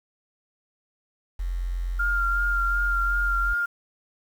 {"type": "tone", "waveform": "sine", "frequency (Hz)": 44.1, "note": "F1", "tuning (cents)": 18, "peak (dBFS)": -25, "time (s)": [1.39, 3.54], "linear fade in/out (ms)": 10}
{"type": "tone with vibrato", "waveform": "sine", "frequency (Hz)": 1396.9, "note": "F6", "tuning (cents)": 0, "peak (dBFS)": -22, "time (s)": [1.99, 3.66], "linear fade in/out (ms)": 10, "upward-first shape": "sine", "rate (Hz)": 2.7, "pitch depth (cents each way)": 21}
{"effects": ["8-bit"]}